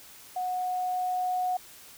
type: tone with level ramp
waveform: sine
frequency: 732 Hz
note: F#5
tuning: 19 cents flat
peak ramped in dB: -28 to -25 dBFS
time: 0.36-1.57 s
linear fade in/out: 5 ms
effects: white hiss -50 dBFS RMS until 1.97 s